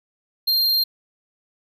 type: tone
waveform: square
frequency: 4192 Hz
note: C8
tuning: 2 cents sharp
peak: -17 dBFS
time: 0.47-0.84 s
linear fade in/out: 10 ms
effects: none